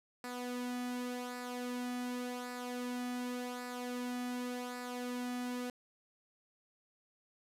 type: tone with flanger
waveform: sawtooth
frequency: 246.9 Hz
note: B3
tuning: in tune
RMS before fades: -40 dBFS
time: 0.24-5.7 s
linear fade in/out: 2 ms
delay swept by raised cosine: 0.31 to 1.91 ms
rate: 0.88 Hz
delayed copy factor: -0.55
effects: resampled to 32000 Hz + 10-bit